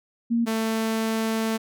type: tone pair in turn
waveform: sine / sawtooth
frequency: 233.1 / 222.6 Hz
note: A#3 / A3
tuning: 0 / +20 cents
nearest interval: minor second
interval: 80 cents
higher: first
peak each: -19 dBFS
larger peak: neither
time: 0.3-0.46 / 0.46-1.58 s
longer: second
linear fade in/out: 20 ms
effects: none